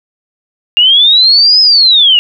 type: linear two-way sweep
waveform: sine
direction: up then down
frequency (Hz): 2794 to 5140 to 2794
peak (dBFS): -3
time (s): 0.77-2.19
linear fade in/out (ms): 0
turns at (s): 1.61
effects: none